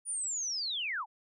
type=linear sweep; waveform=sine; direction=down; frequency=9660 to 758 Hz; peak=-32 dBFS; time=0.05-1.06 s; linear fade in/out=50 ms; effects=none